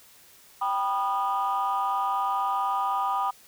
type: chord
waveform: sine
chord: G augmented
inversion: none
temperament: just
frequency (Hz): 784 / 980 / 1225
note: G5 / B5 / D#6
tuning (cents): 0 / -14 / -27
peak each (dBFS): -27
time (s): 0.61-3.31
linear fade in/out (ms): 10
effects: tanh soft clip ceiling -18 dBFS + white hiss -54 dBFS RMS until 3.47 s